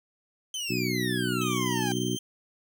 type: exponential sweep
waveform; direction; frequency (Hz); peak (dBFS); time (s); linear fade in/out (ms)
25% pulse; down; 3131 to 784; -27; 0.54-1.92; 2
type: harmonic tone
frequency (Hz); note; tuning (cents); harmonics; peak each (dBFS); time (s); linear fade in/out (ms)
61.74; B1; 0; 2 / 3 / 4 / 5 / 6; -33 / -33 / -33 / -33 / -33; 0.69-2.17; 20
type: tone with tremolo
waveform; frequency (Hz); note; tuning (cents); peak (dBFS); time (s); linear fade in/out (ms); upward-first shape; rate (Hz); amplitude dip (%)
25% pulse; 3136; G7; 0; -29; 1.41-2.19; 5; sine; 20; 45
effects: none